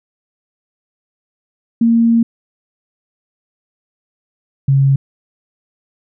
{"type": "tone pair in turn", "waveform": "sine", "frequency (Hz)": [230.9, 136.78], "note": ["A#3", "C#3"], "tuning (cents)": [-16, -23], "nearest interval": "major sixth", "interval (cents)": 907, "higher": "first", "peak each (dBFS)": -8, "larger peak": "neither", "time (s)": [[1.81, 2.23], [4.68, 4.96]], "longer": "first", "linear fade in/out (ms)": 5, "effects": []}